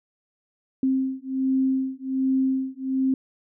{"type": "beating tone pair", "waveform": "sine", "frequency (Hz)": [263.4, 264.7], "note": ["C4", "C4"], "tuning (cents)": [12, 20], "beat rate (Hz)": 1.3, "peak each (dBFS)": -24, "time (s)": [0.83, 3.14], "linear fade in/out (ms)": 2, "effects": []}